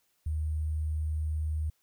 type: tone with sample-and-hold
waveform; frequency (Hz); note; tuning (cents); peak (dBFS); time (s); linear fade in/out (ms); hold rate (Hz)
sine; 77.3; D#2; -11; -28; 0.26-1.7; 5; 8820
effects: white hiss -73 dBFS RMS until 1.82 s